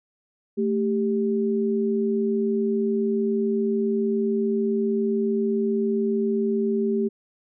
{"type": "tone pair together", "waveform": "sine", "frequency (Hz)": [221.2, 394.1], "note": ["A3", "G4"], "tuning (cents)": [9, 9], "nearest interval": "minor seventh", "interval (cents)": 1000, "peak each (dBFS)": -23, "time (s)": [0.57, 7.09], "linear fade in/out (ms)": 20, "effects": []}